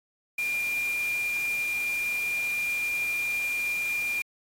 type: tone in noise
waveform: sine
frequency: 2400 Hz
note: D7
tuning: 37 cents sharp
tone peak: -26 dBFS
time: 0.38-4.22 s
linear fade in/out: 5 ms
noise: white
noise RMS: -41 dBFS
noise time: 0.38-4.22 s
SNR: +12 dB
effects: AAC 48 kbps